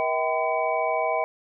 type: tone cluster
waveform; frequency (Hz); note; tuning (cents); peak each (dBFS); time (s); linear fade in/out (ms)
sine; 476.2 / 641 / 774 / 1013 / 2268; A#4 / E5 / G5 / B5 / C#7; +37 / -49 / -22 / +44 / +39; -31 / -25 / -28 / -29 / -32; 0-1.24; 0
effects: none